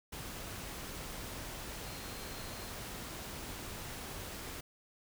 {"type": "tone in noise", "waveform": "sine", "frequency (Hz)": 4186, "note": "C8", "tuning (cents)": 0, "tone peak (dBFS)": -55, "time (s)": [1.85, 2.7], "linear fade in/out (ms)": 10, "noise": "pink", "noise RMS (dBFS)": -44, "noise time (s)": [0.12, 4.61], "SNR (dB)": -14, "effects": []}